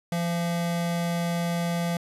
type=tone pair together; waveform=square; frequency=171.63 / 680 Hz; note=F3 / F5; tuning=-30 / -46 cents; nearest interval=2 octaves; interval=2384 cents; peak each=-26 / -34 dBFS; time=0.12-1.97 s; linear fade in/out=2 ms; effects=resampled to 32000 Hz